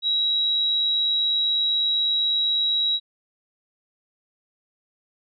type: tone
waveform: sine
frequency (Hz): 3864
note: B7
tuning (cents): -39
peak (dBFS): -19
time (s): 0.02-3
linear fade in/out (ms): 50
effects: none